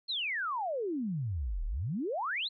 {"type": "exponential two-way sweep", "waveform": "sine", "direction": "down then up", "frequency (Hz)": [4335, 34.96, 4335], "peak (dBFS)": -31, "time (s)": [0.08, 2.49], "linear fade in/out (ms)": 20, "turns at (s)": 1.65, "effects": []}